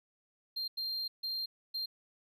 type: tone bursts at uneven times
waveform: triangle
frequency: 4186 Hz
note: C8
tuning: in tune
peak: -33 dBFS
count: 4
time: 0.56-0.68 / 0.77-1.08 / 1.23-1.46 / 1.74-1.86 s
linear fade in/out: 10 ms
effects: none